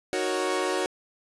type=chord; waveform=sawtooth; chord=D# minor seventh; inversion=none; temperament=equal; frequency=311.1 / 370 / 466.2 / 554.4 Hz; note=D#4 / F#4 / A#4 / C#5; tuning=0 / 0 / 0 / 0 cents; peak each=-30 / -24 / -29 / -27 dBFS; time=0.13-0.86 s; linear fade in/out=0 ms; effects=resampled to 24000 Hz + 8-bit